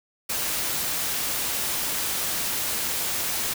white noise, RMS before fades -27 dBFS, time 0.29-3.54 s, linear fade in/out 10 ms, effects none

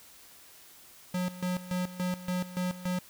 square tone with tremolo, 181.1 Hz, F#3, 37 cents flat, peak -29 dBFS, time 1.14-2.99 s, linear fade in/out 5 ms, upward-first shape square, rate 3.5 Hz, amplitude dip 80%, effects white hiss -54 dBFS RMS until 3.09 s

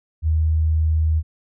sine tone, 79 Hz, D#2, 27 cents sharp, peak -15 dBFS, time 0.22-1.23 s, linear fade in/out 50 ms, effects none

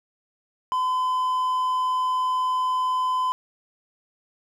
triangle tone, 1017 Hz, C6, 50 cents flat, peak -19 dBFS, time 0.72-3.32 s, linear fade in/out 0 ms, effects none

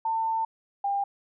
sine tone pair in turn, 897 / 799.4 Hz, A5 / G5, +33 / +34 cents, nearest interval major second, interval 199 cents, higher first, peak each -24 dBFS, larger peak neither, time 0.05-0.45 / 0.84-1.04 s, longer first, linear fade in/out 5 ms, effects none

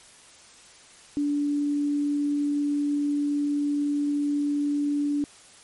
sine tone, 289.8 Hz, D4, 23 cents flat, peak -22 dBFS, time 1.17-5.24 s, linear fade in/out 0 ms, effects white hiss -51 dBFS RMS until 5.63 s + MP3 48 kbps

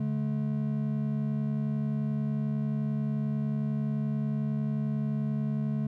triangle tone pair together, 143.03 / 214.3 Hz, D3 / A3, -45 / -45 cents, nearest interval perfect fifth, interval 700 cents, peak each -28 dBFS, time 0-5.87 s, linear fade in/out 5 ms, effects none

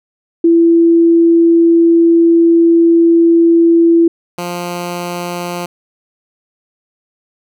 sine / 10% pulse tone pair in turn, 335 / 175.42 Hz, E4 / F3, +28 / +8 cents, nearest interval major seventh, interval 1120 cents, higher first, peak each -5 / -11 dBFS, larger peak first, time 0.44-4.08 / 4.38-5.66 s, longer first, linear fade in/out 5 ms, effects none

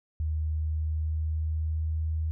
sine tone with pitch glide, 77.78 to 79.14 Hz, D#2 to D#2, 0 to +30 cents, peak -26 dBFS, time 0.2-2.31 s, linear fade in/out 0 ms, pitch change +30 cents, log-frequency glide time 0.59-2.09 s, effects none

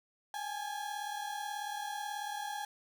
35% pulse tone pair together, 811.7 / 850 Hz, G#5 / G#5, -40 / +40 cents, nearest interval minor second, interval 80 cents, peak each -38 / -39 dBFS, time 0.34-2.65 s, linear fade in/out 2 ms, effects none

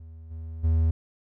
triangle tone with level steps, 80.7 Hz, E2, 36 cents flat, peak -39 / -32 / -17 dBFS, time 0-0.91 s, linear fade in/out 5 ms, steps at 0.3 / 0.63 s, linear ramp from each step 20 ms, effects none

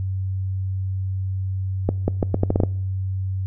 accelerating click train, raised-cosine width 2 ms, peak -5 dBFS, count 9, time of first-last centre 1.89-2.635 s, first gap 190 ms, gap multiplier 0.78, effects noise-tail reverb RT60 0.7 s tail -23 dB re dry + added 95 Hz sine -22 dBFS peak until 3.46 s

